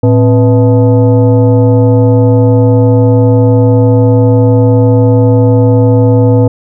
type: tone with frequency modulation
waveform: sine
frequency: 112.5 Hz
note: A2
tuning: 39 cents sharp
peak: -3 dBFS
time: 0.03-6.48 s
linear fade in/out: 5 ms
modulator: 379 Hz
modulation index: 1
effects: none